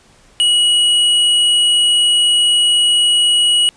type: tone with tanh clipping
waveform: sine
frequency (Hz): 2914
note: F#7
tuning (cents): -27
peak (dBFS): -11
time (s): 0.4-3.69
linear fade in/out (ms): 0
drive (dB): 16
effects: pink hiss -49 dBFS RMS until 3.76 s + resampled to 22050 Hz